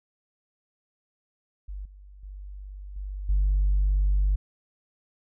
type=tone with level steps; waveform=sine; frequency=48.78 Hz; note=G1; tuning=8 cents flat; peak=-33 / -45 / -37 / -31 / -18 dBFS; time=1.68-4.36 s; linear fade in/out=10 ms; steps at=1.85 / 2.23 / 2.96 / 3.29 s; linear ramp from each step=5 ms; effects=tanh soft clip ceiling -16 dBFS